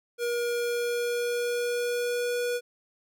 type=tone with pitch glide; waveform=square; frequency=476.8 to 485.1 Hz; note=A#4 to B4; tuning=+39 to -31 cents; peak=-27 dBFS; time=0.18-2.61 s; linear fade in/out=50 ms; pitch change=+30 cents; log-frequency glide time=0.57-2.36 s; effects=none